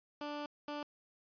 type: tone bursts at uneven times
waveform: 15% pulse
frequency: 293.7 Hz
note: D4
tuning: in tune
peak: -33 dBFS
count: 2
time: 0.21-0.46 / 0.68-0.83 s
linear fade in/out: 2 ms
effects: resampled to 11025 Hz